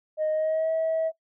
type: tone with pitch glide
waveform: sine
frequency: 620 to 645.2 Hz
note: D#5 to E5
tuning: -6 to -37 cents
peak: -21 dBFS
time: 0.17-1.12 s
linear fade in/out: 50 ms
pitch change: +69 cents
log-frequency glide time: 0.31-0.71 s
effects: noise-tail reverb RT60 0.1 s tail -18 dB re dry + tanh soft clip ceiling -20 dBFS